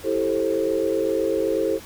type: chord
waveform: sine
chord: A minor seventh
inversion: second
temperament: equal with one note detuned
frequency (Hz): 329.6 / 392 / 440 / 530.9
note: E4 / G4 / A4 / C5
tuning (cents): 0 / 0 / 0 / +25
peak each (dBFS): -26 / -26 / -24 / -25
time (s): 0.03-1.8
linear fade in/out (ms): 50
effects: pink hiss -42 dBFS RMS until 1.85 s